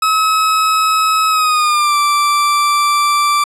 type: tone with pitch glide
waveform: 40% pulse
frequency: 1284 to 1170.7 Hz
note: E6 to D6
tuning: -46 to -6 cents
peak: -10 dBFS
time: 0.02-3.44 s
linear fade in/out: 5 ms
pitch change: -160 cents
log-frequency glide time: 1.29-1.96 s
effects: low-pass 12000 Hz 12 dB/octave